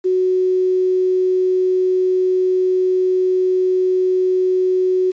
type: tone with quantisation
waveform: sine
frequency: 370 Hz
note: F#4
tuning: in tune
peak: -13 dBFS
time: 0.04-5.12 s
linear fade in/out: 20 ms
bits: 7
effects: resampled to 16000 Hz